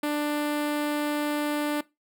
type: tone with notch filter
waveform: sawtooth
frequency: 295.7 Hz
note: D4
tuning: 12 cents sharp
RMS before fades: -27 dBFS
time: 0.03-1.81 s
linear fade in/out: 5 ms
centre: 6000 Hz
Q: 1.7
effects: noise-tail reverb RT60 0.2 s tail -19 dB re dry